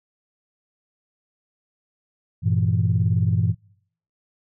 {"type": "chord", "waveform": "sine", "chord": "E diminished", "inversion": "first", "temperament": "equal", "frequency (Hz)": [98, 116.54, 164.81], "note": ["G2", "Bb2", "E3"], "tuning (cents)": [0, 0, 0], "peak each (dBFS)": [-20, -21, -23], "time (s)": [2.42, 3.55], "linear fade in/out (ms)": 50, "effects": ["noise-tail reverb RT60 0.6 s tail -23 dB re dry", "tanh soft clip ceiling -9 dBFS"]}